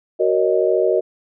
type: chord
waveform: sine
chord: D# minor seventh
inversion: first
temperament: just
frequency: 373.4 / 466.7 / 560 / 622.3 Hz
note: F#4 / A#4 / C#5 / D#5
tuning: +16 / +2 / +18 / 0 cents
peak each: -18 / -19 / -24 / -19 dBFS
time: 0.19-1.01 s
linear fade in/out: 20 ms
effects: none